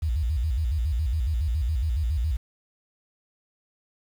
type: tone with vibrato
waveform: sine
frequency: 68 Hz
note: C#2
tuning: 33 cents flat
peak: -22 dBFS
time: 0.02-2.37 s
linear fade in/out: 10 ms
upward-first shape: square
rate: 7.2 Hz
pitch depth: 260 cents each way
effects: 8-bit